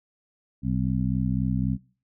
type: harmonic tone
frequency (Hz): 63.8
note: C2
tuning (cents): -43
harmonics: 1 / 2 / 3 / 4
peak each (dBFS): -31 / -27 / -27 / -30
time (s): 0.62-1.78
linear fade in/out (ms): 50
effects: noise-tail reverb RT60 0.4 s tail -21 dB re dry